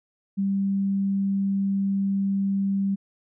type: tone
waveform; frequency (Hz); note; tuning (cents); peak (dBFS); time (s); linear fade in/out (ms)
sine; 196.4; G3; +4; -21; 0.37-2.96; 20
effects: none